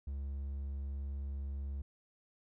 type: tone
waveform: triangle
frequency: 69.3 Hz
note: C#2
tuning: in tune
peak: -35 dBFS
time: 0.07-1.82 s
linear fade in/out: 5 ms
effects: none